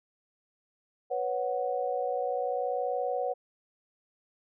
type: chord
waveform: sine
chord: B suspended second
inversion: none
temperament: equal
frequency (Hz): 493.9 / 554.4 / 740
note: B4 / C#5 / F#5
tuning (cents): 0 / 0 / 0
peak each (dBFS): -32 / -33 / -32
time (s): 1.1-3.34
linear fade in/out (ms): 20
effects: none